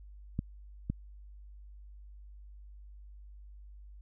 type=clicks; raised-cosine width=5 ms; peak=-19 dBFS; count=2; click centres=0.391 / 0.9 s; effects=added 50 Hz sine -48 dBFS peak until 4.01 s